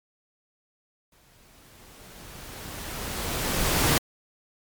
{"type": "noise with exponential growth", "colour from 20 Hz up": "pink", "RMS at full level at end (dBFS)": -20, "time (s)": [1.12, 3.98], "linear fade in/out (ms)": 2, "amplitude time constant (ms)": 620, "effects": ["MP3 96 kbps"]}